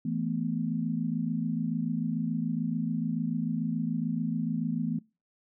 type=chord; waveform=sine; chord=E suspended fourth; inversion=none; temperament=equal; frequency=164.81 / 220 / 246.9 Hz; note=E3 / A3 / B3; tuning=0 / 0 / 0 cents; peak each=-32 dBFS; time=0.05-4.99 s; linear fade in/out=5 ms; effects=noise-tail reverb RT60 0.3 s tail -24 dB re dry

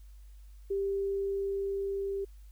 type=tone with level ramp; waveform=sine; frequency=394.2 Hz; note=G4; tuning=10 cents sharp; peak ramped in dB=-28 to -31 dBFS; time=0.7-2.25 s; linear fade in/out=10 ms; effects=added 50 Hz sine -48 dBFS peak until 2.51 s + white hiss -69 dBFS RMS until 2.51 s

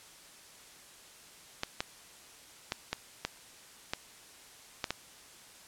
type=clicks; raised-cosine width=0.2 ms; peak=-14 dBFS; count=8; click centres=1.634 / 1.805 / 2.721 / 2.93 / 3.25 / 3.935 / 4.842 / 4.906 s; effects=white hiss -54 dBFS RMS until 5.67 s + low-pass 10000 Hz 12 dB/octave

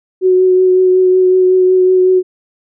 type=tone with vibrato; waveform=sine; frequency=370 Hz; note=F#4; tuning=in tune; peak=-6 dBFS; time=0.21-2.23 s; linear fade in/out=50 ms; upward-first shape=triangle; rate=5.4 Hz; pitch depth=17 cents each way; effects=none

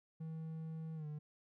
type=tone with pitch glide; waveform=triangle; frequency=160.3 to 150.43 Hz; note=E3 to D3; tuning=-48 to +42 cents; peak=-40 dBFS; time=0.2-1.19 s; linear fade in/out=10 ms; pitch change=-110 cents; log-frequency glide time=0.95-1.06 s; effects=none

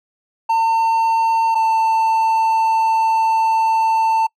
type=tone pair in turn; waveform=triangle; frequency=904 / 893.1 Hz; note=A5 / A5; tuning=+47 / +26 cents; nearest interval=unison; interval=21 cents; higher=first; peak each=-11 dBFS; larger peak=neither; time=0.49-1.55 / 1.55-4.27 s; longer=second; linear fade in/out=10 ms; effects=noise-tail reverb RT60 0.1 s tail -26 dB re dry

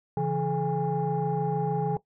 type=tone cluster; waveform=sine; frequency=140.2 / 166.7 / 426.8 / 815 Hz; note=C#3 / E3 / G#4 / G#5; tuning=+20 / +20 / +47 / -33 cents; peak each=-29 dBFS; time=0.17-1.97 s; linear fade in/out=2 ms; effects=noise-tail reverb RT60 0.1 s tail -17 dB re dry + tanh soft clip ceiling -18 dBFS

